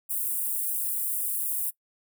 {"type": "high-pass noise", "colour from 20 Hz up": "white", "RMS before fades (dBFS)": -29, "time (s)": [0.09, 1.71], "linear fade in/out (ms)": 20, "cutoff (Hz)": 8800, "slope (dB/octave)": 48, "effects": ["noise-tail reverb RT60 0.1 s tail -21 dB re dry"]}